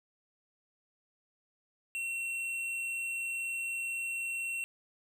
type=tone with tanh clipping; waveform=triangle; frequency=2721 Hz; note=F7; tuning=46 cents flat; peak=-35 dBFS; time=1.95-4.64 s; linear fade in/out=0 ms; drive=15 dB; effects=none